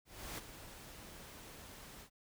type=noise with ADSR envelope; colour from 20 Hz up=pink; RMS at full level=-43 dBFS; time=0.05-2.1 s; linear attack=330 ms; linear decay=20 ms; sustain=-10 dB; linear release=82 ms; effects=none